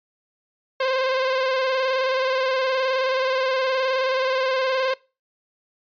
sawtooth tone with vibrato, 523.3 Hz, C5, in tune, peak -16 dBFS, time 0.8-4.94 s, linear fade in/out 5 ms, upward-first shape square, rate 19 Hz, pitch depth 30 cents each way, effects noise-tail reverb RT60 0.3 s tail -23 dB re dry + resampled to 11025 Hz

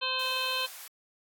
harmonic tone, 517 Hz, C5, 21 cents flat, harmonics 1 / 2 / 3 / 5 / 6 / 7 / 8, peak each -40 / -35 / -39 / -34 / -34 / -39 / -35 dBFS, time 0.01-0.67 s, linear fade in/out 20 ms
white high-pass noise, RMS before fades -45 dBFS, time 0.19-0.88 s, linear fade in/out 5 ms, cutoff 660 Hz, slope 24 dB/octave
effects AAC 64 kbps

